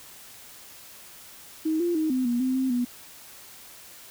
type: tone with pitch steps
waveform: sine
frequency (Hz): 315.9 / 346.4 / 313.9 / 256.9 / 240.1 / 258.3 / 262 / 244.1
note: D#4 / F4 / D#4 / C4 / B3 / C4 / C4 / B3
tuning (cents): +26 / -14 / +15 / -32 / -49 / -22 / +2 / -20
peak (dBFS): -22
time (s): 1.65-2.85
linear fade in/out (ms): 10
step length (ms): 150
effects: white hiss -47 dBFS RMS until 4.1 s